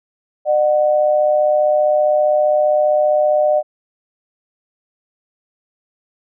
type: tone pair together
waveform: sine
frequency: 604.8 / 740 Hz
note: D#5 / F#5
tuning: -49 / 0 cents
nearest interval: minor third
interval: 349 cents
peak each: -12 / -19 dBFS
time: 0.45-3.63 s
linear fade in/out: 50 ms
effects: none